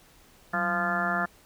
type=harmonic tone with a mistuned harmonic; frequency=173.5 Hz; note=F3; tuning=11 cents flat; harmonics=1 / 2 / 3 / 4 / 5 / 6 / 7 / 8 / 9 / 10; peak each=-33 / -40 / -42 / -31 / -39 / -37 / -34 / -30 / -42 / -31 dBFS; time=0.53-1.26 s; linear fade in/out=10 ms; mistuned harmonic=1; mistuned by=+140 cents; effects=pink hiss -57 dBFS RMS until 1.45 s